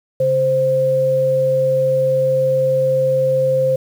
sine tone pair together, 138.6 / 523.3 Hz, C#3 / C5, 0 / 0 cents, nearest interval octave + major seventh, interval 2300 cents, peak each -23 / -13 dBFS, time 0.2-3.76 s, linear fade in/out 5 ms, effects 7-bit

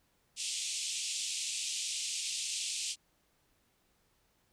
white band-pass noise, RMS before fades -37 dBFS, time 0.36-2.96 s, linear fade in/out 50 ms, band 2500 to 8700 Hz, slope 48 dB/octave, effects pink hiss -73 dBFS RMS until 4.52 s

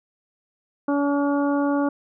harmonic tone, 284.8 Hz, C#4, 47 cents sharp, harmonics 1 / 2 / 3 / 4 / 5, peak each -20 / -26 / -30 / -32 / -34 dBFS, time 0.88-1.89 s, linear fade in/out 5 ms, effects none

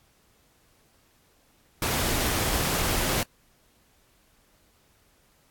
pink noise, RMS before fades -26 dBFS, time 1.82-3.23 s, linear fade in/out 2 ms, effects pink hiss -63 dBFS RMS until 5.5 s + AAC 64 kbps

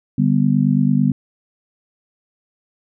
sine chord, G major, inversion second, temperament just, 147 / 196 / 245 Hz, D3 / G3 / B3, +2 / 0 / -14 cents, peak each -17 dBFS, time 0.18-1.12 s, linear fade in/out 5 ms, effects none

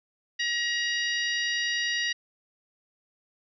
harmonic tone, 950 Hz, A#5, 33 cents sharp, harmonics 2 / 3 / 4 / 5 / 6, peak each -28 / -32 / -34 / -36 / -38 dBFS, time 0.39-2.13 s, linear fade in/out 10 ms, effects none

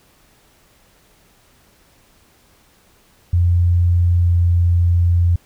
sine tone with pitch glide, 87.31 to 86.76 Hz, F2 to F2, 0 to -11 cents, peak -11 dBFS, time 3.33-5.36 s, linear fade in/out 5 ms, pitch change -11 cents, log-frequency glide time 4.22-4.28 s, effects pink hiss -54 dBFS RMS until 5.45 s

